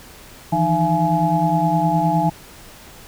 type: tone cluster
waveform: sine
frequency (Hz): 159.3 / 169 / 308.9 / 679 / 841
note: D#3 / E3 / D#4 / F5 / G#5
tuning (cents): +41 / +43 / -12 / -49 / +22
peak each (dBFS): -23 / -20 / -24 / -23 / -19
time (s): 0.52-2.3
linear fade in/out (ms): 10
effects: pink hiss -42 dBFS RMS until 3.07 s